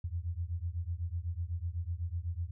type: beating tone pair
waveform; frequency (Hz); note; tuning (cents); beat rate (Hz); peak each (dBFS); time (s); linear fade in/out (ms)
sine; 82.41 / 90.41; E2 / F#2; 0 / -40; 8; -36 / -37; 0.04-2.51; 5
effects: none